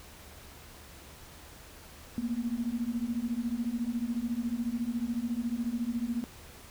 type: beating tone pair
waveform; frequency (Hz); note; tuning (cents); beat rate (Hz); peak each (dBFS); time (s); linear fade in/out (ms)
sine; 228.4 / 242.4; A#3 / B3; -35 / -32; 14; -33 / -32; 2.18-6.24; 0
effects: added 73 Hz sine -56 dBFS peak until 6.7 s + pink hiss -51 dBFS RMS until 6.7 s